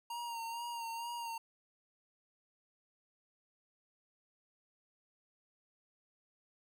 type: tone with vibrato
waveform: square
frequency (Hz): 932.3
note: A#5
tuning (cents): 0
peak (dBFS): -40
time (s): 0.1-1.38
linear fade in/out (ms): 5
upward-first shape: sine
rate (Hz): 2.2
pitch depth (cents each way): 36
effects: none